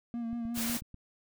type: tone with vibrato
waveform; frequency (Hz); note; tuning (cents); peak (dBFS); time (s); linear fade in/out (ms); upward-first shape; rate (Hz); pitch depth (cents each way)
triangle; 233.1; A#3; 0; -31; 0.14-0.77; 0; sine; 5.6; 33
type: click train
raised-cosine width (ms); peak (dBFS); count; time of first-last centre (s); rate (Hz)
5; -34; 6; 0.33-0.943; 8.15
type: noise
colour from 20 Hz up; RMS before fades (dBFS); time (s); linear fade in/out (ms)
white; -35; 0.54-0.81; 50
effects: none